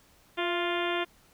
harmonic tone with a mistuned harmonic, 350 Hz, F4, 4 cents sharp, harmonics 1 / 2 / 3 / 4 / 5 / 6 / 7 / 8 / 9 / 10, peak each -31 / -34 / -36 / -37 / -38 / -39 / -39 / -40 / -41 / -41 dBFS, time 0.37-1.05 s, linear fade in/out 20 ms, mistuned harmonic 2, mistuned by -38 cents, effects pink hiss -61 dBFS RMS until 1.33 s

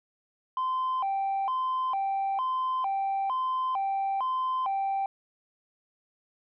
sine tone with vibrato, 899 Hz, A5, 37 cents sharp, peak -24 dBFS, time 0.57-5.06 s, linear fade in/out 2 ms, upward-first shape square, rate 1.1 Hz, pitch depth 240 cents each way, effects tanh soft clip ceiling -24 dBFS

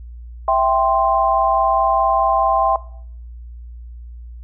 sine chord, C major, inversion first, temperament equal, 659.3 / 784 / 1046.5 Hz, E5 / G5 / C6, 0 / 0 / 0 cents, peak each -17 dBFS, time 0.48-2.76 s, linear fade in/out 2 ms, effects noise-tail reverb RT60 0.6 s tail -19 dB re dry + added 59 Hz sine -32 dBFS peak until 4.43 s

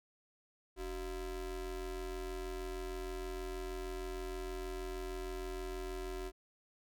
square ring-modulated tone, 164.81 Hz, E3, in tune, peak -37 dBFS, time 0.76-6.32 s, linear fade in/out 50 ms, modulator 208 Hz, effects none

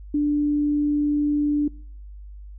sine tone, 293.7 Hz, D4, in tune, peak -18 dBFS, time 0.14-1.68 s, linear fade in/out 5 ms, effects noise-tail reverb RT60 0.6 s tail -25 dB re dry + added 50 Hz sine -37 dBFS peak until 2.58 s

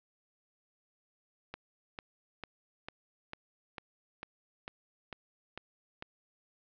click train, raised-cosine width 0.3 ms, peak -24 dBFS, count 11, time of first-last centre 1.54-6.024 s, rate 2.23 Hz, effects low-pass 4000 Hz 12 dB/octave

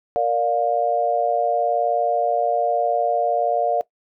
sine chord, Bb major, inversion none, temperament equal with one note detuned, 466.2 / 587.3 / 706.6 Hz, Bb4 / D5 / F5, 0 / 0 / +20 cents, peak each -24 / -22 / -20 dBFS, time 0.16-3.81 s, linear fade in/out 0 ms, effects noise-tail reverb RT60 0.1 s tail -19 dB re dry

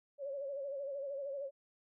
sine tone with vibrato, 556 Hz, C#5, 5 cents sharp, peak -38 dBFS, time 0.18-1.51 s, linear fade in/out 50 ms, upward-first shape sine, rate 13 Hz, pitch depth 67 cents each way, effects none

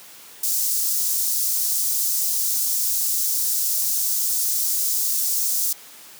white high-pass noise, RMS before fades -22 dBFS, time 0.43-5.73 s, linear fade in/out 5 ms, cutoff 5200 Hz, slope 24 dB/octave, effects white hiss -44 dBFS RMS until 6.19 s + high-pass 150 Hz 12 dB/octave

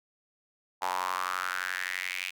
square tone with high-pass filter sweep, 45.82 Hz, F#1, 16 cents flat, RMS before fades -33 dBFS, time 0.81-2.31 s, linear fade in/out 20 ms, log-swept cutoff 860 to 2500 Hz, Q 4.9, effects none

